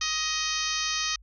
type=harmonic tone; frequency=627 Hz; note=D#5; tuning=13 cents sharp; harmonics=2 / 3 / 4 / 5 / 6 / 7 / 8 / 9 / 10; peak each=-35 / -35 / -35 / -35 / -35 / -35 / -35 / -35 / -35 dBFS; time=0.01-1.16 s; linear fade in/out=5 ms; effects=added 50 Hz sine -50 dBFS peak until 1.22 s